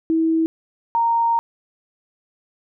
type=tone pair in turn; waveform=sine; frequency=324 / 927.1 Hz; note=E4 / A#5; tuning=-30 / -10 cents; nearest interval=octave + tritone; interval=1820 cents; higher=second; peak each=-15 dBFS; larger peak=neither; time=0.1-0.46 / 0.95-1.39 s; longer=second; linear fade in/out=0 ms; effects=none